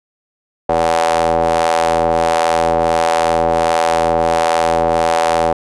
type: ring-modulated tone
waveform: sawtooth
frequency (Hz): 82.41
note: E2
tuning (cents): 0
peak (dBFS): -5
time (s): 0.69-5.53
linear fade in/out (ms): 5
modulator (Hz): 660
effects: resampled to 24000 Hz